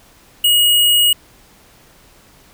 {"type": "tone with sample-and-hold", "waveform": "sine", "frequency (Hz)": 2895, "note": "F#7", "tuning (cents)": -38, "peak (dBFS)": -9, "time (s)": [0.44, 1.13], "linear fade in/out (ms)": 5, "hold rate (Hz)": 11025, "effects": ["pink hiss -48 dBFS RMS until 2.53 s"]}